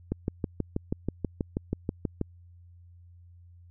click train, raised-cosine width 3 ms, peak -15 dBFS, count 14, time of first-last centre 0.12-2.213 s, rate 6.21 Hz, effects added 87 Hz sine -50 dBFS peak until 3.7 s

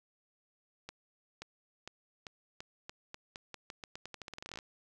accelerating click train, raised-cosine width 0.2 ms, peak -26 dBFS, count 26, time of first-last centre 0.89-4.588 s, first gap 530 ms, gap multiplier 0.86, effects none

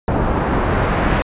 pink noise with low-pass filter sweep, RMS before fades -17 dBFS, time 0.08-1.22 s, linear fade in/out 0 ms, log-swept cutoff 910 to 1800 Hz, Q 0.97, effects resampled to 8000 Hz

